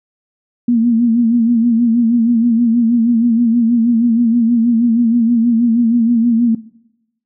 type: tone with vibrato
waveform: sine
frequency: 233.1 Hz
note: A#3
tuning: in tune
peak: -9 dBFS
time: 0.68-6.55 s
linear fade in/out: 5 ms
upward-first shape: sine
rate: 6.3 Hz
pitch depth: 70 cents each way
effects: noise-tail reverb RT60 0.9 s tail -21 dB re dry